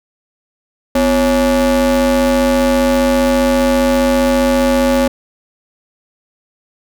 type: ring-modulated tone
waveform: square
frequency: 149.5 Hz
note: D3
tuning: 31 cents sharp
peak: -8 dBFS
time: 0.95-5.08 s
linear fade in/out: 5 ms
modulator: 401 Hz
effects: none